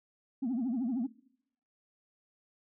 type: tone with vibrato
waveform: sine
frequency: 246.9 Hz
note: B3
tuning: in tune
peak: -28 dBFS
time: 0.42-1.07 s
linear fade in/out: 10 ms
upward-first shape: triangle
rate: 13 Hz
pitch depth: 220 cents each way
effects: noise-tail reverb RT60 0.7 s tail -21 dB re dry + tanh soft clip ceiling -27 dBFS